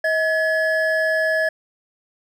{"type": "tone pair together", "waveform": "triangle", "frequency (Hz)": [637, 1700.6], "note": ["D#5", "G#6"], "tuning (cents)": [41, 41], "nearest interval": "octave + perfect fourth", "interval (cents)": 1700, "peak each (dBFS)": -18, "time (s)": [0.04, 1.49], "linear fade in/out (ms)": 5, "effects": []}